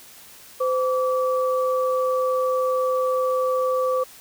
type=tone pair together; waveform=sine; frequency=513.3 / 1153 Hz; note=C5 / D6; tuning=-33 / -32 cents; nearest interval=octave + major second; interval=1401 cents; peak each=-20 / -25 dBFS; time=0.6-4.04 s; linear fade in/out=10 ms; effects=white hiss -46 dBFS RMS until 4.2 s